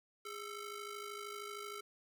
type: ring-modulated tone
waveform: sawtooth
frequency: 875 Hz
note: A5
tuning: 10 cents flat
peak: -37 dBFS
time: 0.25-1.81 s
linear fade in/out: 5 ms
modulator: 464 Hz
effects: none